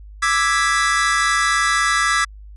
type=chord; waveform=45% pulse; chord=E dominant seventh; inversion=third; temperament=equal; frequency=1174.7 / 1318.5 / 1661.2 / 1975.5 Hz; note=D6 / E6 / G#6 / B6; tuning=0 / 0 / 0 / 0 cents; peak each=-21 dBFS; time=0.22-2.25 s; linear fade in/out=10 ms; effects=added 51 Hz sine -36 dBFS peak until 2.56 s + resampled to 24000 Hz